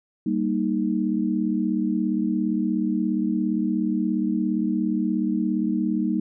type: chord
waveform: sine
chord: Eb major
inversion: first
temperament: equal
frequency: 196 / 233.1 / 311.1 Hz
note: G3 / Bb3 / Eb4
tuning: 0 / 0 / 0 cents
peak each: -25 dBFS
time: 0.26-6.2 s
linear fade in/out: 5 ms
effects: none